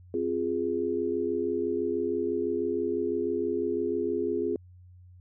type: chord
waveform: sine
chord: F minor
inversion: second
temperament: equal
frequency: 261.6 / 349.2 / 415.3 Hz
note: C4 / F4 / Ab4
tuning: 0 / 0 / 0 cents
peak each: -33 / -30 / -29 dBFS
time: 0.14-4.56 s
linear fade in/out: 2 ms
effects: added 90 Hz sine -49 dBFS peak until 5.2 s